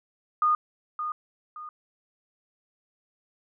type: tone with echo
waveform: sine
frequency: 1226 Hz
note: D#6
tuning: 26 cents flat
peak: -19 dBFS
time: 0.42-0.55 s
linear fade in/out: 2 ms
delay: 570 ms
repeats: 2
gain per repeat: -9 dB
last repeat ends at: 1.69 s
effects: none